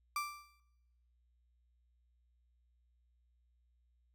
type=tone with exponential decay; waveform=35% pulse; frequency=1174.7 Hz; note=D6; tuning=in tune; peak=-31 dBFS; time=0.16-0.6 s; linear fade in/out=2 ms; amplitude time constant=94 ms; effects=noise-tail reverb RT60 0.9 s tail -20 dB re dry + added 60 Hz sine -70 dBFS peak until 4.14 s